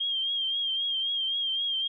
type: tone with vibrato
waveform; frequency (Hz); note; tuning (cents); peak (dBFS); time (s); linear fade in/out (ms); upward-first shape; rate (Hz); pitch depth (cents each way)
sine; 3212; G7; +41; -26; 0-1.88; 10; triangle; 3.8; 60
effects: none